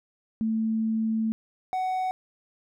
sine / triangle tone pair in turn, 221.8 / 746 Hz, A3 / F#5, +14 / +14 cents, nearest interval octave + major sixth, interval 2100 cents, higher second, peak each -23 dBFS, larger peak neither, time 0.41-1.32 / 1.73-2.11 s, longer first, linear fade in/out 0 ms, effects none

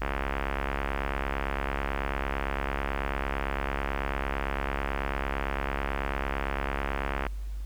click train, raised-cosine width 0.5 ms, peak -14 dBFS, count 501, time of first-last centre 0.02-7.266 s, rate 69 Hz, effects added 50 Hz sine -32 dBFS peak until 7.65 s + pink hiss -57 dBFS RMS until 7.65 s

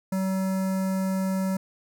square tone with notch filter, 190 Hz, F#3, 46 cents sharp, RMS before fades -26 dBFS, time 0.12-1.57 s, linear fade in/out 5 ms, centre 3200 Hz, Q 0.6, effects none

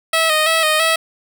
10% pulse tone with vibrato, 634 Hz, D#5, 32 cents sharp, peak -5 dBFS, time 0.13-0.96 s, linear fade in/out 5 ms, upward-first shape square, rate 3 Hz, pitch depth 42 cents each way, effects none

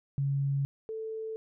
sine tone pair in turn, 139.1 / 441.6 Hz, C#3 / A4, +6 / +6 cents, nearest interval octave + minor sixth, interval 2000 cents, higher second, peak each -26 / -34 dBFS, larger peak first, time 0.18-0.65 / 0.89-1.36 s, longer neither, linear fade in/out 0 ms, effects none

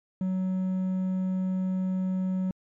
triangle tone with quantisation, 186.6 Hz, F#3, 15 cents sharp, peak -23 dBFS, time 0.21-2.51 s, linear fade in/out 2 ms, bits 8, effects low-pass 2000 Hz 12 dB/octave + MP3 96 kbps

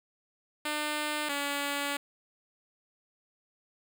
5% pulse tone pair in turn, 300 / 284.6 Hz, D4 / C#4, +37 / +46 cents, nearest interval minor second, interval 91 cents, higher first, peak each -19 dBFS, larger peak neither, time 0.65-1.29 / 1.29-1.97 s, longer second, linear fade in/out 5 ms, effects none

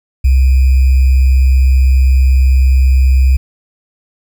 sine tone with sample-and-hold, 65.41 Hz, C2, in tune, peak -5 dBFS, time 0.24-3.37 s, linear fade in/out 10 ms, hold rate 2450 Hz, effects none

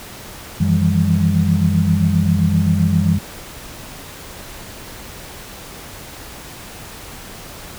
sine tone cluster, 93 / 161.7 / 169.3 / 200.6 Hz, F#2 / E3 / E3 / G3, +9 / -33 / +46 / +40 cents, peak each -18 dBFS, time 0.6-3.19 s, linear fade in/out 10 ms, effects pink hiss -35 dBFS RMS until 7.78 s

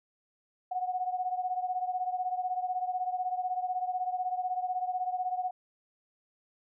sine beating tone pair, 730 / 746 Hz, F#5 / F#5, -24 / +14 cents, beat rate 16 Hz, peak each -31 / -35 dBFS, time 0.71-5.51 s, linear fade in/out 10 ms, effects none

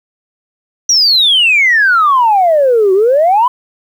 sine exponential two-way sweep, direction down then up, 5880 to 368.7 to 1032 Hz, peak -5 dBFS, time 0.89-3.48 s, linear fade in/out 5 ms, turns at 2.93 s, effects tanh soft clip ceiling -2 dBFS + 7-bit

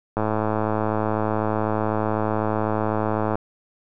click train, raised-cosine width 1 ms, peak -9 dBFS, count 345, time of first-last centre 0.17-3.355 s, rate 108 Hz, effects none

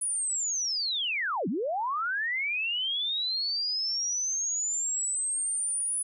sine linear two-way sweep, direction down then up, 9956 to 164 to 9956 Hz, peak -27 dBFS, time 0.01-6.03 s, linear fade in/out 10 ms, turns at 1.48 s, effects none

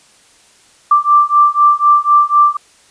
sine beating tone pair, 1174.7 / 1178.7 Hz, D6 / D6, 0 / +6 cents, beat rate 4 Hz, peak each -10 dBFS, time 0.91-2.57 s, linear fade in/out 5 ms, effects white hiss -48 dBFS RMS until 2.9 s + resampled to 22050 Hz

